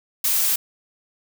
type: noise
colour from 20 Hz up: blue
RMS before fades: -20 dBFS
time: 0.24-0.56 s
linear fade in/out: 5 ms
effects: none